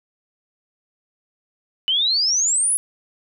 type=exponential sweep; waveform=sine; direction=up; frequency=2960 to 10820 Hz; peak=-16 dBFS; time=1.88-2.77 s; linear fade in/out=0 ms; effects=none